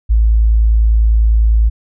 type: tone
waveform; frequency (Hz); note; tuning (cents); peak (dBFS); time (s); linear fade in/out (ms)
sine; 55; A1; 0; -7; 0.09-1.7; 20
effects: none